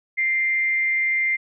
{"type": "tone with amplitude modulation", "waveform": "sine", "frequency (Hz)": 2093, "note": "C7", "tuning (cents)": 0, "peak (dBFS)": -17, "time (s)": [0.17, 1.37], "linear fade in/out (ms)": 20, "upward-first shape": "sine", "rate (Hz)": 280, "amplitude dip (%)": 30, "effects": []}